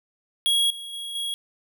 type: tone with level steps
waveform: square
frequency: 3311 Hz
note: G#7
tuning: 6 cents flat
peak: -19 / -35 / -32 / -27 dBFS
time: 0.46-1.34 s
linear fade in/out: 0 ms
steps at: 0.7 / 0.93 / 1.15 s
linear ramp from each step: 5 ms
effects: none